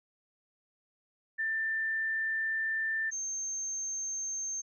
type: tone pair in turn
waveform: sine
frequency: 1782 / 6350 Hz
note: A6 / G8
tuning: +22 / +21 cents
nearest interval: octave + minor seventh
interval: 2199 cents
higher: second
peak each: -29 / -33 dBFS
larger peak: first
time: 1.38-3.11 / 3.11-4.62 s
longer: first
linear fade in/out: 20 ms
effects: none